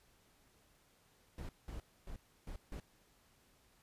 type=noise bursts at uneven times; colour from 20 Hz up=brown; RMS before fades=-45 dBFS; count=5; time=1.38-1.49 / 1.68-1.8 / 2.07-2.16 / 2.47-2.56 / 2.72-2.8 s; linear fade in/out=2 ms; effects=pink hiss -70 dBFS RMS until 3.82 s + resampled to 32000 Hz